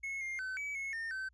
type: tone with pitch steps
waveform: triangle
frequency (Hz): 2183 / 2117 / 1523 / 2284 / 2183 / 1820 / 1539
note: C#7 / C7 / F#6 / D7 / C#7 / A#6 / G6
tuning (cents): -27 / +20 / +50 / -49 / -27 / -42 / -32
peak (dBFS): -35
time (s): 0.03-1.29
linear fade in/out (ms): 10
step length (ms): 180
effects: added 60 Hz sine -65 dBFS peak until 1.33 s + resampled to 24000 Hz